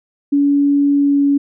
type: tone with pitch glide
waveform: sine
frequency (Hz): 284.1 to 282.3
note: C#4 to C#4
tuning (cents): +43 to +32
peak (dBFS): -10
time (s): 0.32-1.38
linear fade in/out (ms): 10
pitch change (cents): -11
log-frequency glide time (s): 0.94-1.24
effects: none